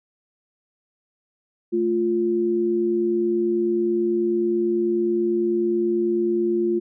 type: tone pair together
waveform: sine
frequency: 220 / 349.2 Hz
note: A3 / F4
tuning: 0 / 0 cents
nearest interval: minor sixth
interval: 800 cents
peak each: -26 / -19 dBFS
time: 1.72-6.8 s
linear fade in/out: 20 ms
effects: none